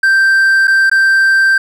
triangle tone with dropouts, 1568 Hz, G6, in tune, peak -5 dBFS, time 0.03-1.58 s, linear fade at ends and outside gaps 5 ms, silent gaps 0.673-0.678 / 0.898-0.914 s, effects none

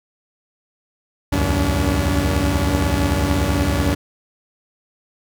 sawtooth tone cluster, 67.5 / 78 / 94.1 / 285.8 Hz, C#2 / D#2 / F#2 / D4, -45 / +5 / +30 / -47 cents, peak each -18 dBFS, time 1.32-3.95 s, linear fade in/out 10 ms, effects none

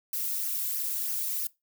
violet noise with flanger, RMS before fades -31 dBFS, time 0.13-1.47 s, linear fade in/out 2 ms, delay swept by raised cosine 0.25 to 1.75 ms, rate 3.1 Hz, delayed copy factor -0.55, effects noise-tail reverb RT60 0.2 s tail -21 dB re dry

